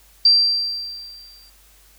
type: tone with exponential decay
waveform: sine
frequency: 4708 Hz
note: D8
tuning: 3 cents sharp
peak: -8 dBFS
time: 0.25-1.5 s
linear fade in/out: 5 ms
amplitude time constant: 270 ms
effects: added 50 Hz sine -53 dBFS peak until 1.98 s + white hiss -53 dBFS RMS until 1.98 s